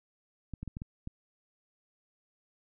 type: clicks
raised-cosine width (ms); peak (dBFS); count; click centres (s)
5; -26; 6; 0.537 / 0.63 / 0.677 / 0.769 / 0.819 / 1.074
effects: none